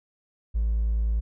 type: tone with hard clipping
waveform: triangle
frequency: 55 Hz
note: A1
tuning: in tune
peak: -21 dBFS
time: 0.54-1.21 s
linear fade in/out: 20 ms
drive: 2 dB
effects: none